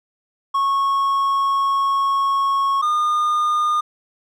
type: tone pair in turn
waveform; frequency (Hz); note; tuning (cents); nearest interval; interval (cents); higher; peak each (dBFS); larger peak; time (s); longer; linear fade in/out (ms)
triangle; 1100 / 1217.1; C#6 / D#6; -14 / -39; major second; 175; second; -14; neither; 0.54-2.82 / 2.82-3.81; first; 10
effects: none